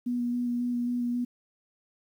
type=tone with vibrato; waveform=sine; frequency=242.6 Hz; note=B3; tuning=31 cents flat; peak=-26 dBFS; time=0.06-1.25 s; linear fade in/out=10 ms; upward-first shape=square; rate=3.7 Hz; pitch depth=11 cents each way; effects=10-bit